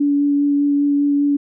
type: tone with vibrato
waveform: sine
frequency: 286.3 Hz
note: D4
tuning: 44 cents flat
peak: -13 dBFS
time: 0-1.37 s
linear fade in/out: 10 ms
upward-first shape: sine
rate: 5 Hz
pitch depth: 9 cents each way
effects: none